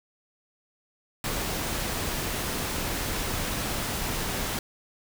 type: noise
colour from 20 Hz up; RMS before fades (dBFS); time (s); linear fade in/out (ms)
pink; -30; 1.24-4.59; 2
effects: none